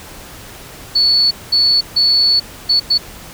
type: tone bursts at uneven times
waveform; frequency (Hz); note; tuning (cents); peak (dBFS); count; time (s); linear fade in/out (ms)
sine; 4435; C#8; 0; -9; 5; 0.95-1.31 / 1.52-1.81 / 1.96-2.4 / 2.69-2.8 / 2.9-2.98; 10
effects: pink hiss -35 dBFS RMS until 3.33 s